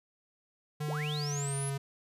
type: tone with pitch glide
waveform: square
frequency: 149.9 to 138.26 Hz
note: D3 to C#3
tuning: +36 to -4 cents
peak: -33 dBFS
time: 0.8-1.78 s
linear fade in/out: 10 ms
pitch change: -140 cents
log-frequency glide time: 1.15-1.55 s
type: linear sweep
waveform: sine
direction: up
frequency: 261.6 to 10950 Hz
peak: -37 dBFS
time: 0.88-1.7 s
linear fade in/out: 5 ms
effects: resampled to 32000 Hz